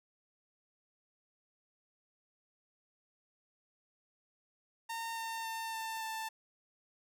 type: tone with pitch steps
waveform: sawtooth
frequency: 914 / 907.2 / 900.4 / 893.6 / 887 Hz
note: A#5 / A#5 / A5 / A5 / A5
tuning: -34 / -47 / +40 / +27 / +14 cents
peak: -34 dBFS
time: 4.89-6.29 s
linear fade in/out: 10 ms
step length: 280 ms
effects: none